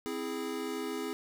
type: chord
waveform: square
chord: C augmented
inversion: none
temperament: equal with one note detuned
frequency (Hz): 261.6 / 328.1 / 415.3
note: C4 / E4 / G#4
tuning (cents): 0 / -8 / 0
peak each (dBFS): -40 / -40 / -38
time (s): 0.06-1.13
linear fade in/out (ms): 0
effects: none